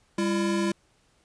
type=tone pair together; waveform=square; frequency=198.93 / 338.8 Hz; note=G3 / E4; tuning=+26 / +48 cents; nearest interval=major sixth; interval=922 cents; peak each=-27 dBFS; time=0.18-0.72 s; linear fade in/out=5 ms; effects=pink hiss -65 dBFS RMS until 1.24 s + resampled to 22050 Hz